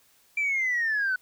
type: linear sweep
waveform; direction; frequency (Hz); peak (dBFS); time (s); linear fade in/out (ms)
sine; down; 2359 to 1480; -22; 0.37-1.16; 5
effects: tanh soft clip ceiling -20 dBFS + white hiss -62 dBFS RMS until 1.21 s